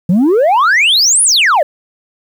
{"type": "exponential two-way sweep", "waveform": "sine", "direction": "up then down", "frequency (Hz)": [164.81, 10420, 543], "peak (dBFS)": -4, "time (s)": [0.09, 1.63], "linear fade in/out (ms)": 5, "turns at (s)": 1.23, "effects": ["tanh soft clip ceiling -6 dBFS", "7-bit"]}